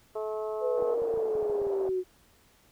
harmonic tone, 215.9 Hz, A3, 33 cents flat, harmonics 2 / 3 / 4 / 5 / 6, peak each -32 / -36 / -43 / -44 / -47 dBFS, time 0.15-0.95 s, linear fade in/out 10 ms
sine linear sweep, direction down, 507 to 363.4 Hz, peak -26 dBFS, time 0.6-2.04 s, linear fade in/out 50 ms
white band-pass noise, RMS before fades -39 dBFS, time 0.77-1.89 s, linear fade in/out 2 ms, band 370 to 660 Hz, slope 24 dB/octave
clicks, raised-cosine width 3 ms, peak -33 dBFS, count 10, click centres 0.824 / 1.02 / 1.14 / 1.175 / 1.354 / 1.428 / 1.499 / 1.618 / 1.669 / 1.892 s
effects pink hiss -62 dBFS RMS until 2.71 s

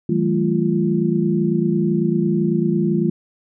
sine tone cluster, 161.4 / 189.4 / 219.4 / 345.9 Hz, E3 / F#3 / A3 / F4, -36 / +41 / -5 / -17 cents, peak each -21 dBFS, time 0.09-3.1 s, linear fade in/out 5 ms, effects none

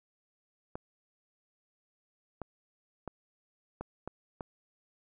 clicks, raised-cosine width 1 ms, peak -24 dBFS, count 6, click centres 0.755 / 2.417 / 3.077 / 3.81 / 4.076 / 4.408 s, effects none

